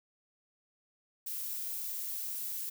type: noise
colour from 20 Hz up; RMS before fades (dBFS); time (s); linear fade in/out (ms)
violet; -38; 1.26-2.7; 10
effects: none